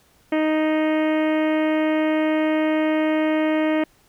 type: harmonic tone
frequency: 311.1 Hz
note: D#4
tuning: in tune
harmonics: 1 / 2 / 3 / 4 / 5 / 6 / 7 / 8 / 9 / 10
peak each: -19 / -23 / -32 / -35 / -37 / -33 / -34 / -39 / -42 / -43 dBFS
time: 0.32-3.84 s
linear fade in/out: 5 ms
effects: pink hiss -58 dBFS RMS until 4.08 s